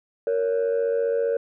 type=tone pair together; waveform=sine; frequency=464.9 / 560 Hz; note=A#4 / C#5; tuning=-5 / +18 cents; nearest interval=minor third; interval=323 cents; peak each=-20 / -23 dBFS; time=0.27-1.37 s; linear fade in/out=2 ms; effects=tanh soft clip ceiling -17 dBFS